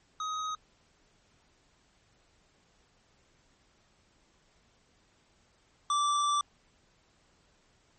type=tone pair in turn; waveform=square; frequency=1259 / 1167.9 Hz; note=D#6 / D6; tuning=+20 / -10 cents; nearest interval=minor second; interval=130 cents; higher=first; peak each=-33 / -26 dBFS; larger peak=second; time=0.2-0.55 / 5.9-6.41 s; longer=second; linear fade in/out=2 ms; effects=pink hiss -67 dBFS RMS until 7.98 s + MP3 32 kbps